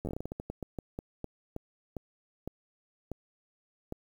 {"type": "slowing click train", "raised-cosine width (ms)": 2, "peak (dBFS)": -23, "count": 21, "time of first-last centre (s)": [0.05, 3.924], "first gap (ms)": 10, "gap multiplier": 1.26, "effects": ["9-bit"]}